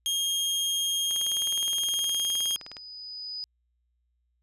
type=tone; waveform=sawtooth; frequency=3237 Hz; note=G#7; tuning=45 cents flat; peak=-22 dBFS; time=0.06-2.56 s; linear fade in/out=0 ms
type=tone with exponential growth; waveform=sine; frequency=4978 Hz; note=D#8; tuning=in tune; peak=-32 dBFS; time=0.86-3.44 s; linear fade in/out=0 ms; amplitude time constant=560 ms
type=click train; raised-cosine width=0.2 ms; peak=-24 dBFS; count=33; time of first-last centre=1.11-2.768 s; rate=19.3 Hz
effects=added 60 Hz sine -70 dBFS peak until 4.42 s + resampled to 32000 Hz